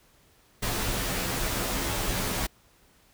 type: noise with comb filter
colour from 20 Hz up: pink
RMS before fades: -29 dBFS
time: 0.62-2.47 s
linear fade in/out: 10 ms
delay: 13 ms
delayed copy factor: -0.8
effects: pink hiss -61 dBFS RMS until 3.13 s